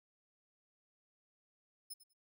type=tone with echo; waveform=10% pulse; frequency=5190 Hz; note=E8; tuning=28 cents flat; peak=-38 dBFS; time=1.9-1.94 s; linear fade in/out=10 ms; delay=98 ms; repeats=2; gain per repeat=-15 dB; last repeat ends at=2.136 s; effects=none